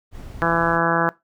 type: noise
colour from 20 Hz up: brown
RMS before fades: -36 dBFS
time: 0.11-0.8 s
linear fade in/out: 50 ms
type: harmonic tone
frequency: 167.4 Hz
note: E3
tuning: 27 cents sharp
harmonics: 1 / 2 / 3 / 4 / 5 / 6 / 7 / 8 / 9 / 10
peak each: -26 / -26 / -26 / -26 / -26 / -26 / -26 / -26 / -26 / -26 dBFS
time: 0.42-1.09 s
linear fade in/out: 0 ms
effects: noise-tail reverb RT60 0.2 s tail -21 dB re dry